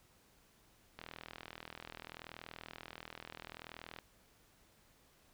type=click train; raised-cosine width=0.3 ms; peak=-30 dBFS; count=123; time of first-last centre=0.99-3.988 s; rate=40.7 Hz; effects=pink hiss -68 dBFS RMS until 5.33 s